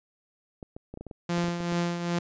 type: clicks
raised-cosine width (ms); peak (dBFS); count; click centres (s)
2; -26; 12; 0.628 / 0.765 / 0.94 / 0.974 / 1.01 / 1.067 / 1.112 / 1.381 / 1.442 / 1.483 / 1.605 / 1.723
type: tone with tremolo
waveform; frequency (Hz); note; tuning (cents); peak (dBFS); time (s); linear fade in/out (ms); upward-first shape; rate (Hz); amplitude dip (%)
sawtooth; 172.8; F3; -18; -20; 1.29-2.19; 5; triangle; 2.5; 60
effects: resampled to 16000 Hz